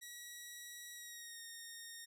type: tone with pitch glide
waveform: 10% pulse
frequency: 1923 to 1848.9 Hz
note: B6 to A#6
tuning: -47 to -15 cents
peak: -40 dBFS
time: 0.01-2.06 s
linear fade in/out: 20 ms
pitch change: -68 cents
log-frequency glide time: 0.94-1.4 s
effects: none